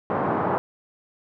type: band-pass noise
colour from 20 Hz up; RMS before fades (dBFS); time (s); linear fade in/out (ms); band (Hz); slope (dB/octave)
white; -24; 0.1-0.58; 0; 110 to 1100; 24
effects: none